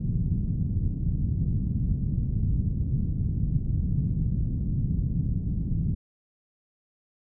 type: low-pass noise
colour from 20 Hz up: white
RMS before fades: -26 dBFS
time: 0-5.95 s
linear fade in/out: 10 ms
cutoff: 170 Hz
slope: 24 dB/octave
effects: none